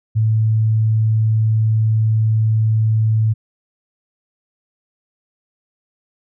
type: tone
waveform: sine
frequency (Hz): 110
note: A2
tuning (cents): 0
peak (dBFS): -12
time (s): 0.15-3.34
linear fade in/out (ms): 20
effects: none